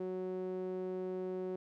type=tone with band-pass filter; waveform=sawtooth; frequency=185 Hz; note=F#3; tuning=in tune; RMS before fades=-39 dBFS; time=0-1.56 s; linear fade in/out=5 ms; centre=390 Hz; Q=2.8; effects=none